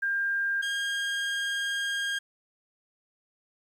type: tone pair in turn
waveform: sine / 30% pulse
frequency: 1600 / 1615.8 Hz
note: G6 / G#6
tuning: +35 / -48 cents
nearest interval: unison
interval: 17 cents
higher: second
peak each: -25 dBFS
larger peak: neither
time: 0.02-0.62 / 0.62-2.19 s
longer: second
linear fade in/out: 10 ms
effects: low-pass 8000 Hz 12 dB/octave + 10-bit